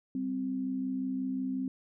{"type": "tone pair together", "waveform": "sine", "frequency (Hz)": [195.7, 261.2], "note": ["G3", "C4"], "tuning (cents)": [-3, -3], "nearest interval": "perfect fourth", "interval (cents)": 500, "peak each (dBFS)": [-38, -31], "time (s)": [0.15, 1.68], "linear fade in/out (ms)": 2, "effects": []}